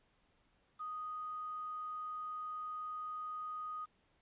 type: tone with quantisation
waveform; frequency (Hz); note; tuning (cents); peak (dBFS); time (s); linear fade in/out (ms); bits
sine; 1244; D#6; -1; -40; 0.79-3.86; 20; 10
effects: pink hiss -74 dBFS RMS until 4.21 s + resampled to 8000 Hz